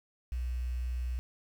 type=tone with quantisation; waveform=sine; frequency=61.7 Hz; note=B1; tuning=1 cent flat; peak=-31 dBFS; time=0.32-1.19 s; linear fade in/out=0 ms; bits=9; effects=none